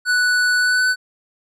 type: tone with pitch glide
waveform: square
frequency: 1482 to 1501 Hz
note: F#6 to F#6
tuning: +2 to +24 cents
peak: -15 dBFS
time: 0.05-0.96 s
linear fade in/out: 50 ms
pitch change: +22 cents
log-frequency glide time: 0.58-0.85 s
effects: low-pass 9000 Hz 12 dB/octave